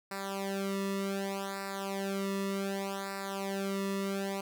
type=tone with flanger; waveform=sawtooth; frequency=196 Hz; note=G3; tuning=in tune; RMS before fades=-35 dBFS; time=0.11-4.41 s; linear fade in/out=5 ms; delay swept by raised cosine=0.31 to 1.31 ms; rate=0.66 Hz; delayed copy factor=-1; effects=none